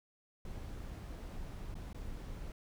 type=noise with dropouts; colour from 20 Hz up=brown; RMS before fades=-44 dBFS; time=0.45-2.52 s; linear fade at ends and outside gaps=2 ms; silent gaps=1.743-1.753 / 1.93-1.945 s; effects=none